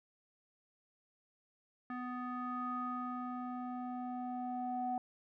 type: tone with low-pass filter sweep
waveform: square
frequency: 248.9 Hz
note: B3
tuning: 14 cents sharp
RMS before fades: -40 dBFS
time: 1.9-4.98 s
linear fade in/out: 2 ms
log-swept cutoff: 1500 to 770 Hz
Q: 7.4
effects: none